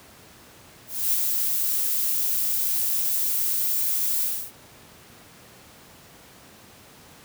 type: noise with ADSR envelope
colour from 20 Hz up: violet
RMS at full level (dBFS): -21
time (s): 0.87-4.52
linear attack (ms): 270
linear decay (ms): 8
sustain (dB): -3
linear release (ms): 290
effects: pink hiss -49 dBFS RMS until 7.24 s + high-pass 80 Hz 12 dB/octave